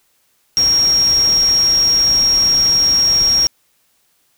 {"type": "tone in noise", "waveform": "sine", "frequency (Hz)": 5588, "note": "F8", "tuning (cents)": 0, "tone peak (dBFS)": -10, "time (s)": [0.57, 3.47], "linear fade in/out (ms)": 0, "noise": "pink", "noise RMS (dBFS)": -28, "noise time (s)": [0.57, 3.47], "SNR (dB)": 15, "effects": ["white hiss -60 dBFS RMS until 4.37 s"]}